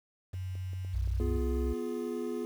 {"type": "tone", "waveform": "sine", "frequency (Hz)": 92.8, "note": "F#2", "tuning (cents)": 6, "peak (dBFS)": -34, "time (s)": [0.33, 1.39], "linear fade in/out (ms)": 10}
{"type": "clicks", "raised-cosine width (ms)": 2, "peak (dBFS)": -38, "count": 5, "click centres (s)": [0.341, 0.554, 0.733, 0.848, 1.075]}
{"type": "tone with pitch glide", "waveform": "sine", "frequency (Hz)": [60.2, 64.89], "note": ["B1", "C2"], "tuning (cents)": [-44, -14], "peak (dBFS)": -29, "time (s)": [0.93, 1.74], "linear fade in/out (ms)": 20, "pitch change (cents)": 130, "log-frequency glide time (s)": [1.18, 1.28]}
{"type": "chord", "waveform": "triangle", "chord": "F diminished", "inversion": "second", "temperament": "equal with one note detuned", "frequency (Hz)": [246.9, 349.2, 419.6], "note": ["Cb4", "F4", "Ab4"], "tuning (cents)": [0, 0, 18], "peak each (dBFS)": -35, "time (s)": [1.2, 2.45], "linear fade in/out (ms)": 0}
{"effects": ["9-bit"]}